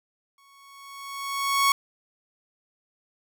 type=tone with exponential growth; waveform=sawtooth; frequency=1108.7 Hz; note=C#6; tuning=in tune; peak=-13 dBFS; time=0.38-1.72 s; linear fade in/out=2 ms; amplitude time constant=290 ms; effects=none

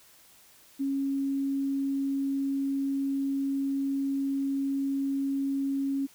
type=tone; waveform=sine; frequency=274.6 Hz; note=C#4; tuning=16 cents flat; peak=-26 dBFS; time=0.79-6.07 s; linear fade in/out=20 ms; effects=white hiss -57 dBFS RMS until 6.14 s

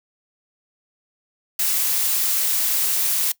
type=noise with amplitude modulation; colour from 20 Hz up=blue; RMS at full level=-19 dBFS; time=1.59-3.32 s; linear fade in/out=5 ms; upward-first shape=sine; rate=235 Hz; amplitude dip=35%; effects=noise-tail reverb RT60 0.1 s tail -20 dB re dry

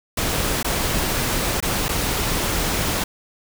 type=noise with dropouts; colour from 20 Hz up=pink; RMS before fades=-22 dBFS; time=0.17-3.04 s; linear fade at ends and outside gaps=5 ms; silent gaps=0.629-0.645 / 1.604-1.625 / 1.884-1.89 s; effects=none

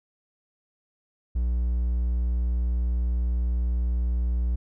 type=tone; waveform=triangle; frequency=60 Hz; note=B1; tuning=49 cents flat; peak=-20 dBFS; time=1.35-4.56 s; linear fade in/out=10 ms; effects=none

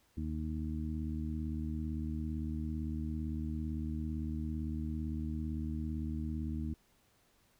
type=harmonic tone; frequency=77.78 Hz; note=D#2; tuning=in tune; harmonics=1 / 2 / 3 / 4; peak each=-37 / -43 / -40 / -44 dBFS; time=0.17-6.74 s; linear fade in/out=5 ms; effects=pink hiss -70 dBFS RMS until 7.59 s

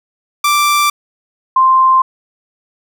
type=tone pair in turn; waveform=sawtooth / sine; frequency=1174.7 / 1046.5 Hz; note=D6 / C6; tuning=0 / 0 cents; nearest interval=major second; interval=200 cents; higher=first; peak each=-6 dBFS; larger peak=neither; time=0.44-0.9 / 1.56-2.02 s; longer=neither; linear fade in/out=5 ms; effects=none

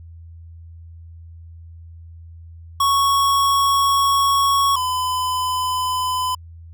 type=tone pair in turn; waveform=square; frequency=1108.7 / 1010.8 Hz; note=C#6 / B5; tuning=0 / +40 cents; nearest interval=major second; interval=160 cents; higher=first; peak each=-15 / -20 dBFS; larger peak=first; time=2.8-4.76 / 4.76-6.35 s; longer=first; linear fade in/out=5 ms; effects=added 83 Hz sine -37 dBFS peak until 6.73 s

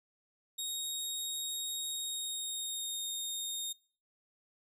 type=tone with pitch glide; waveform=20% pulse; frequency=3751 to 3697 Hz; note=A#7 to A#7; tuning=+10 to -15 cents; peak=-30 dBFS; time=0.58-3.73 s; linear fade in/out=10 ms; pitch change=-25 cents; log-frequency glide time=1.86-3.07 s; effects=noise-tail reverb RT60 0.5 s tail -26 dB re dry

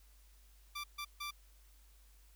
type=tone bursts at uneven times; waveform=15% pulse; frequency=1174.7 Hz; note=D6; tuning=in tune; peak=-34 dBFS; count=3; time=0.75-0.84 / 0.98-1.05 / 1.2-1.31 s; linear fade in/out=10 ms; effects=added 50 Hz sine -60 dBFS peak until 2.35 s + white hiss -69 dBFS RMS until 2.35 s

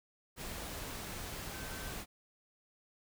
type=tone in noise; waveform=sine; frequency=1543 Hz; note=G6; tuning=28 cents flat; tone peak=-50 dBFS; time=1.51-1.95 s; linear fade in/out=50 ms; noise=pink; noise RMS=-43 dBFS; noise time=0.36-2.06 s; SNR=-10 dB; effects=none

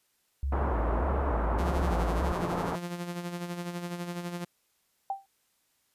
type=tone with vibrato; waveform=sine; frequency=62 Hz; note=B1; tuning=7 cents sharp; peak=-27 dBFS; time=0.43-2.32 s; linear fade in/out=0 ms; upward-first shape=square; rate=1.7 Hz; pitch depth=170 cents each way
type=low-pass noise; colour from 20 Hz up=white; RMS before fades=-32 dBFS; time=0.52-2.76 s; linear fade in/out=5 ms; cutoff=1100 Hz; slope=24 dB/octave
type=tone with tremolo; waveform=sawtooth; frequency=174.61 Hz; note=F3; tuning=in tune; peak=-28 dBFS; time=1.58-4.45 s; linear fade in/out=10 ms; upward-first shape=sine; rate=12 Hz; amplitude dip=55%
type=tone with exponential decay; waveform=sine; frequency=784 Hz; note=G5; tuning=in tune; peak=-25 dBFS; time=5.1-5.26 s; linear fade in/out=2 ms; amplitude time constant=34 ms
effects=white hiss -72 dBFS RMS until 5.94 s + resampled to 32000 Hz

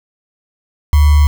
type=tone with sample-and-hold; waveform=sine; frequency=73.7 Hz; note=D2; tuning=7 cents sharp; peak=-5 dBFS; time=0.93-1.27 s; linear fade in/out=0 ms; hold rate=1050 Hz; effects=none

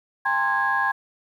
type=tone cluster; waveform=sine; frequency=800 / 903 / 1050 / 1652 Hz; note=G5 / A5 / C6 / G#6; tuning=+35 / +45 / +6 / -10 cents; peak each=-26 / -29 / -24 / -22 dBFS; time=0.25-0.92 s; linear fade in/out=10 ms; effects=tanh soft clip ceiling -11 dBFS + 9-bit

